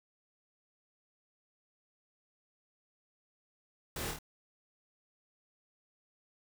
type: noise with echo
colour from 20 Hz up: pink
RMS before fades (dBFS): -40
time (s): 3.96-4.11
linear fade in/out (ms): 2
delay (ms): 26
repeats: 3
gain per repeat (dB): -3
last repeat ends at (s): 4.188
effects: none